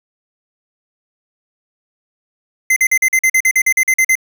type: tone bursts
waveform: square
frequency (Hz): 2068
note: C7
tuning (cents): -21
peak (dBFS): -10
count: 14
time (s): 2.7-4.154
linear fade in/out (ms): 5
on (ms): 63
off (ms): 44
effects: none